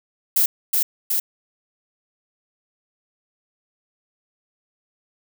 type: noise with echo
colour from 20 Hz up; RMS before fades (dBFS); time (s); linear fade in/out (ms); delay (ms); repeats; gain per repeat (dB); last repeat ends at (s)
violet; -17; 0.36-0.46; 5; 370; 2; -2; 1.2
effects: none